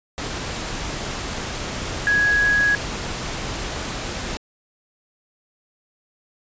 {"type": "tone in noise", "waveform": "sine", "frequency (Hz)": 1664, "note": "G#6", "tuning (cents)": 3, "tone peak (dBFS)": -15, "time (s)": [2.07, 2.75], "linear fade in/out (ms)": 0, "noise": "pink", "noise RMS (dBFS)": -28, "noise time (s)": [0.18, 4.37], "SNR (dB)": 10, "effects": ["resampled to 16000 Hz"]}